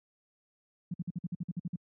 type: tone bursts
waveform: sine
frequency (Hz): 174.61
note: F3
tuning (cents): 0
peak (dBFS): -31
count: 11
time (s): 0.91-1.76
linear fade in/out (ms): 5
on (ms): 30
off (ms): 52
effects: high-pass 100 Hz 12 dB/octave